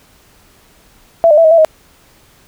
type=tone with pitch steps; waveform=sine; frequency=667 / 601 / 661 / 632 / 666 / 630 Hz; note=E5 / D5 / E5 / D#5 / E5 / D#5; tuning=+20 / +40 / +5 / +27 / +18 / +21 cents; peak=-4 dBFS; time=1.24-1.648 s; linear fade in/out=0 ms; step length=68 ms; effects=pink hiss -48 dBFS RMS until 2.47 s